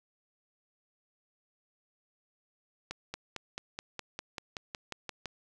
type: accelerating click train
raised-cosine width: 0.2 ms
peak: -20 dBFS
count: 13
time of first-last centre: 2.91-5.257 s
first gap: 230 ms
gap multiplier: 0.97
effects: none